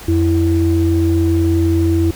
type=tone pair together; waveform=sine; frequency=87.6 / 330.7 Hz; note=F2 / E4; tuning=+6 / +6 cents; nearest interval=octave + major seventh; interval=2300 cents; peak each=-13 dBFS; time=0.08-2.11 s; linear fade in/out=5 ms; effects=tanh soft clip ceiling -4 dBFS + pink hiss -35 dBFS RMS until 2.15 s